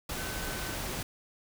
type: tone in noise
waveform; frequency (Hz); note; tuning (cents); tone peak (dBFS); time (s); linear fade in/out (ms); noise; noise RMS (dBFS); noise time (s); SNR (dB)
sine; 1522; F#6; +48; -43; 0.17-0.75; 5; pink; -36; 0.09-1.03; -10
effects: none